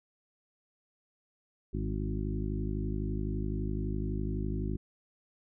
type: harmonic tone with a mistuned harmonic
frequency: 51.91 Hz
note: G#1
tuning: in tune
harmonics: 1 / 2 / 3 / 4 / 5 / 6 / 7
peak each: -34 / -37 / -39 / -40 / -41 / -42 / -42 dBFS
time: 1.73-4.77 s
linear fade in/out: 10 ms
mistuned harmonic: 4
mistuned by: -34 cents
effects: none